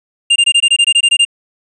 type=tone bursts; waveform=square; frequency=2800 Hz; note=F7; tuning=4 cents sharp; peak=-7 dBFS; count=12; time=0.3-1.251 s; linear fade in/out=10 ms; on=60 ms; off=21 ms; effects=resampled to 24000 Hz